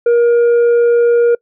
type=tone with tanh clipping; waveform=triangle; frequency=473.5 Hz; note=A#4; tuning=27 cents sharp; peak=-8 dBFS; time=0.06-1.35 s; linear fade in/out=5 ms; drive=8 dB; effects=noise-tail reverb RT60 0.1 s tail -26 dB re dry